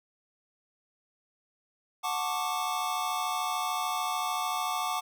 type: chord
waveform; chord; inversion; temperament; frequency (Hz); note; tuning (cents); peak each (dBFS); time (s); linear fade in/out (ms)
square; D major seventh; first; just; 734.2 / 881 / 1101.2 / 1174.7; F#5 / A5 / C#6 / D6; -14 / +2 / -12 / 0; -35 / -36 / -37 / -34; 2.03-5.01; 20
effects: none